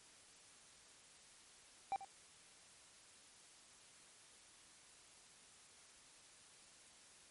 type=tone with echo; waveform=triangle; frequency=784 Hz; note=G5; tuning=in tune; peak=-34 dBFS; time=1.92-1.96 s; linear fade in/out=0 ms; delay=87 ms; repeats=1; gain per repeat=-13 dB; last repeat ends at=2.047 s; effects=white hiss -63 dBFS RMS until 7.3 s + MP3 48 kbps